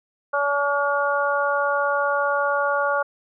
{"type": "harmonic tone", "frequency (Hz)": 284.8, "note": "C#4", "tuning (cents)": 47, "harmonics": [2, 3, 4, 5], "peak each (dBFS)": [-23, -27, -25, -24], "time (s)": [0.33, 3.03], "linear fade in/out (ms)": 10, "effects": []}